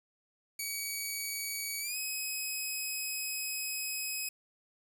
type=tone with pitch glide; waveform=10% pulse; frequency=2263 to 2540 Hz; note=C#7 to D#7; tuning=+35 to +35 cents; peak=-26 dBFS; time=0.59-4.29 s; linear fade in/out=5 ms; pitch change=+200 cents; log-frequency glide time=1.8-1.97 s; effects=9-bit